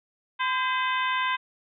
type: harmonic tone with a mistuned harmonic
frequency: 511 Hz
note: C5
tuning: 41 cents flat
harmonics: 2 / 3 / 4 / 5 / 6 / 7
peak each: -26 / -30 / -32 / -34 / -36 / -37 dBFS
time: 0.39-1.37 s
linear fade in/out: 20 ms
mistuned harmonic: 3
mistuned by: +61 cents
effects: none